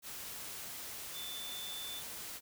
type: tone in noise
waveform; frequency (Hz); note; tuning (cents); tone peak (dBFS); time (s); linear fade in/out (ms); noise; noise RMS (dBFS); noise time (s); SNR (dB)
sine; 3525; A7; +2; -43; 1.12-2.03; 50; white; -45; 0.02-2.41; -1
effects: none